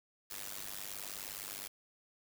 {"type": "noise with amplitude modulation", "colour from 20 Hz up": "white", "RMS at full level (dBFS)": -40, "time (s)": [0.3, 1.68], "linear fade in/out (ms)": 10, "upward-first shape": "sine", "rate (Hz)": 99.4, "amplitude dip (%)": 100, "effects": []}